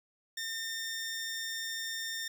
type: tone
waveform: 15% pulse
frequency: 1814 Hz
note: A#6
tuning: 48 cents flat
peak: -29 dBFS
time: 0.37-2.28 s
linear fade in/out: 5 ms
effects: none